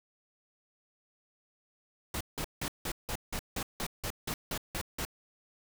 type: noise bursts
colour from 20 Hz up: pink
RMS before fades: -35 dBFS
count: 13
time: 2.14-5.051 s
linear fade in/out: 2 ms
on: 67 ms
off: 170 ms
effects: none